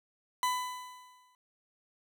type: tone with exponential decay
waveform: 40% pulse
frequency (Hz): 1000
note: B5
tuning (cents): +21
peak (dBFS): -25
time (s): 0.43-1.35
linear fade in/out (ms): 1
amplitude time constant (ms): 200
effects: none